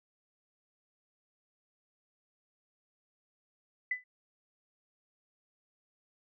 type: tone with exponential decay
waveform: sine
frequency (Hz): 2000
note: B6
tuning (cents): +21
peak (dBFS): -26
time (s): 3.91-4.04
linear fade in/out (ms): 5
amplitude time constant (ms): 28
effects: none